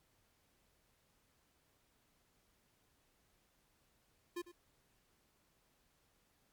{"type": "tone with echo", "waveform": "square", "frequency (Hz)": 349.2, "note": "F4", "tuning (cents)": 0, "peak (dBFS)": -40, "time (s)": [4.36, 4.42], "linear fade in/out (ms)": 10, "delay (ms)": 100, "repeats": 1, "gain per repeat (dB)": -15, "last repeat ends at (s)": 4.52, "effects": ["pink hiss -75 dBFS RMS until 6.52 s", "MP3 96 kbps"]}